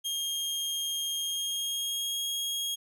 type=tone with pitch glide; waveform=sawtooth; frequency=3227 to 3274 Hz; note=G7 to G#7; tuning=+50 to -25 cents; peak=-27 dBFS; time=0.04-2.76 s; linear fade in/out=20 ms; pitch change=+25 cents; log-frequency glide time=1.13-2.22 s; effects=none